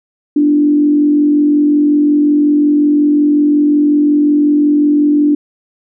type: tone with frequency modulation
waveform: sine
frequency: 294.6 Hz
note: D4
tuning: 6 cents sharp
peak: -7 dBFS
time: 0.36-5.35 s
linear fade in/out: 5 ms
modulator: 45.5 Hz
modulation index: 0.39
effects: none